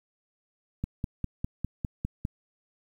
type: click train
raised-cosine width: 5 ms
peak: -17 dBFS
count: 8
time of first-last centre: 0.84-2.251 s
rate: 4.96 Hz
effects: 9-bit